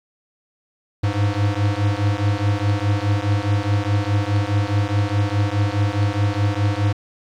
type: beating tone pair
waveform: square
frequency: 99.9 / 104.7 Hz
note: G2 / G#2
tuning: +33 / +15 cents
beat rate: 4.8 Hz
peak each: -21 dBFS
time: 1.03-6.93 s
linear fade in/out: 10 ms
effects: low-pass 5000 Hz 12 dB/octave + 9-bit